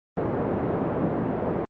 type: band-pass noise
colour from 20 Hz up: white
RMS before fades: -26 dBFS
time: 0.17-1.65 s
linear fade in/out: 0 ms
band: 110 to 470 Hz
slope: 12 dB/octave
effects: low-pass 2000 Hz 12 dB/octave + Opus 24 kbps